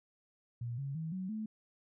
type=tone with pitch steps; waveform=sine; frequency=119 / 138.28 / 160.69 / 186.73 / 217 Hz; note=A#2 / C#3 / E3 / F#3 / A3; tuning=+36 / -4 / -44 / +16 / -24 cents; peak=-36 dBFS; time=0.61-1.46 s; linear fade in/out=5 ms; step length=170 ms; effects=none